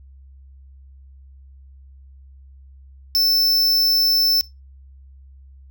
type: tone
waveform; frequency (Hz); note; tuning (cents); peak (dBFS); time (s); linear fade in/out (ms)
square; 5300; E8; +9; -15; 3.15-4.41; 0
effects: noise-tail reverb RT60 0.2 s tail -19 dB re dry + added 67 Hz sine -42 dBFS peak until 5.7 s